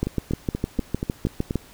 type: two click trains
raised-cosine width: 3 ms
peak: -12 / -9 dBFS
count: 7 / 11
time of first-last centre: 0.07-1.509 / 0.03-1.557 s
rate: 4.17 / 6.55 Hz
effects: pink hiss -49 dBFS RMS until 1.73 s